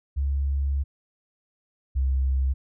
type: tone pair in turn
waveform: sine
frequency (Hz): 69.5 / 66.39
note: C#2 / C2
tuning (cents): +5 / +26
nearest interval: minor second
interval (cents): 79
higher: first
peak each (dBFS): -21 / -19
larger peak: second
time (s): 0.16-0.84 / 1.95-2.54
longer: first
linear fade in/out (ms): 20
effects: tanh soft clip ceiling -16 dBFS